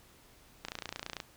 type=click train; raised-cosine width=0.2 ms; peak=-20 dBFS; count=17; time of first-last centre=0.65-1.202 s; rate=29 Hz; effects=pink hiss -60 dBFS RMS until 1.36 s